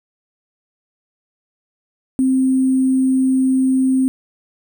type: tone with sample-and-hold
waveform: sine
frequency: 261.6 Hz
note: C4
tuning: in tune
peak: -12 dBFS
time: 2.19-4.08 s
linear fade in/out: 0 ms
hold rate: 8820 Hz
effects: none